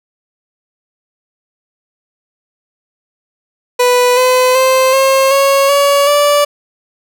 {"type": "tone with pitch steps", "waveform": "30% pulse", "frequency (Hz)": [493.9, 507.5, 521.5, 535.8, 550.6, 565.7, 581.3], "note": ["B4", "B4", "C5", "C5", "C#5", "C#5", "D5"], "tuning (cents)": [0, 47, -6, 41, -12, 35, -18], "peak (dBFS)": -5, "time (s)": [3.79, 6.45], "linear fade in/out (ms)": 10, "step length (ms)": 380, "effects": []}